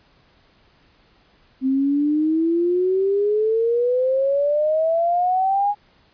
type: exponential sweep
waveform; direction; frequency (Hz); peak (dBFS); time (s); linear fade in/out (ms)
sine; up; 259.8 to 830.6; -16; 1.61-5.75; 50
effects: pink hiss -57 dBFS RMS until 6.13 s + resampled to 11025 Hz